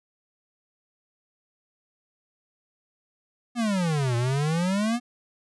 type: exponential two-way sweep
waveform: square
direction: down then up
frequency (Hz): 246.9 to 116.54 to 246.9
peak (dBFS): -23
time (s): 3.55-5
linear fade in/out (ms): 50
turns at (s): 4.16
effects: resampled to 24000 Hz